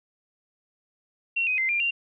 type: tone with pitch steps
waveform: sine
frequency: 2732 / 2509 / 2077 / 2390 / 2772 Hz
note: F7 / D#7 / C7 / D7 / F7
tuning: -39 / +14 / -13 / +30 / -14 cents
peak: -22 dBFS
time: 1.36-1.91 s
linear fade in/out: 10 ms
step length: 110 ms
effects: none